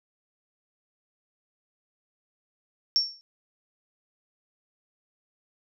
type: tone with exponential decay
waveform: sine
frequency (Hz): 5470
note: F8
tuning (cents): -37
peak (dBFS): -16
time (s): 2.96-3.21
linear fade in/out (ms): 0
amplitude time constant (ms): 54
effects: none